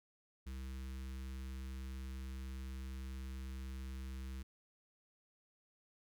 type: tone with notch filter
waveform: square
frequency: 65.41 Hz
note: C2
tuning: in tune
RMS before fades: -45 dBFS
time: 0.46-4.43 s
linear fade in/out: 10 ms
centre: 660 Hz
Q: 0.59
effects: none